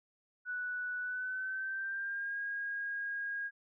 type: tone with pitch glide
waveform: sine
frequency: 1480 to 1632.7 Hz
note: F#6 to G#6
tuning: 0 to -30 cents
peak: -35 dBFS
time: 0.45-3.51 s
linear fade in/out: 50 ms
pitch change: +170 cents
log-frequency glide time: 1-2.39 s
effects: none